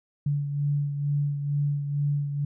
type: beating tone pair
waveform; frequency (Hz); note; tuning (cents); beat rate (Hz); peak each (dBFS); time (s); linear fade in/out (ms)
sine; 143.9 / 146.1; D3 / D3; -35 / -9; 2.2; -24 / -33; 0.26-2.45; 5
effects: none